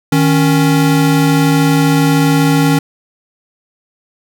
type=tone pair together; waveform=square; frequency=155.79 / 277.2 Hz; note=D#3 / C#4; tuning=+3 / 0 cents; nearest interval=minor seventh; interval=997 cents; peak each=-12 dBFS; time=0.12-2.79 s; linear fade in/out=5 ms; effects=none